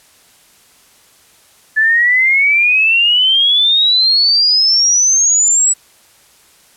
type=exponential sweep; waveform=sine; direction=up; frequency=1726 to 7902 Hz; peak=-8 dBFS; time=1.76-5.74 s; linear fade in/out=20 ms; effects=white hiss -48 dBFS RMS until 6.76 s + low-pass 12000 Hz 12 dB/octave